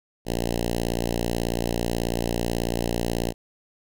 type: tone with notch filter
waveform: 5% pulse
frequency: 58.27 Hz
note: A#1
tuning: in tune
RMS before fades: -26 dBFS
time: 0.25-3.34 s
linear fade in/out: 50 ms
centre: 1400 Hz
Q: 0.81
effects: none